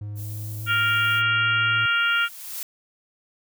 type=tone with pitch glide; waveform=triangle; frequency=103.83 to 111.93 Hz; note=G#2 to A2; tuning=0 to +30 cents; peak=-28 dBFS; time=0.01-1.86 s; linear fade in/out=5 ms; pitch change=+130 cents; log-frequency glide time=0.18-1.39 s
type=noise; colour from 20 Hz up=violet; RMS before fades=-40 dBFS; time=0.15-1.23 s; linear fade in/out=50 ms
type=harmonic tone; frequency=466.2 Hz; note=A#4; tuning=in tune; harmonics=3 / 4 / 5 / 6 / 7; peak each=-20 / -32 / -29 / -26 / -31 dBFS; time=0.66-2.29 s; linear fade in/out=50 ms
type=noise with exponential growth; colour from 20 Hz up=blue; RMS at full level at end=-30 dBFS; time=1.61-2.63 s; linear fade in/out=2 ms; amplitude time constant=220 ms
effects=none